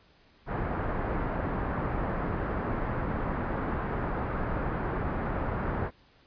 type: low-pass noise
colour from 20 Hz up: pink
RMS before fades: -31 dBFS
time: 0.46-5.91 s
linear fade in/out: 50 ms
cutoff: 1600 Hz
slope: 24 dB/octave
effects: pink hiss -61 dBFS RMS until 6.26 s + resampled to 11025 Hz